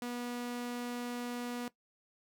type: tone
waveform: sawtooth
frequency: 242.8 Hz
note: B3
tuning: 29 cents flat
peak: -33 dBFS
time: 0.02-1.68 s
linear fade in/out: 2 ms
effects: noise-tail reverb RT60 0.1 s tail -17 dB re dry